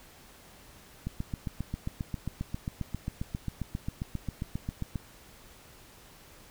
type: click train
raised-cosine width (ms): 5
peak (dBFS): -20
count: 30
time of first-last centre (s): 1.07-4.957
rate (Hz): 7.46
effects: pink hiss -54 dBFS RMS until 6.5 s